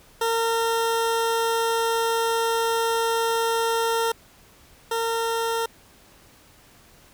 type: tone pair in turn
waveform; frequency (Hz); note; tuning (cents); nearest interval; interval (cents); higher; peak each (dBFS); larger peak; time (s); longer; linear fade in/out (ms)
20% pulse; 457.6 / 457.6; A#4 / A#4; -32 / -32; unison; 0; neither; -16 / -18; first; 0.21-4.12 / 4.91-5.66; first; 5
effects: pink hiss -53 dBFS RMS until 7.13 s